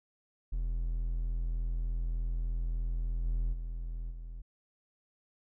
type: tone with level steps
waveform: triangle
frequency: 41.67 Hz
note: E1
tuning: 19 cents sharp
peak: -28 / -26 / -33 / -38 dBFS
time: 0.52-4.42 s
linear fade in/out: 10 ms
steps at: 3.24 / 3.52 / 4.1 s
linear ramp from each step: 20 ms
effects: none